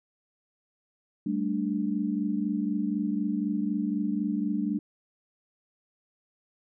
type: chord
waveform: sine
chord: G suspended second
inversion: none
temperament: equal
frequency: 196 / 220 / 293.7 Hz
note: G3 / A3 / D4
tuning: 0 / 0 / 0 cents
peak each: -30 dBFS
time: 1.26-4.79 s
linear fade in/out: 5 ms
effects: none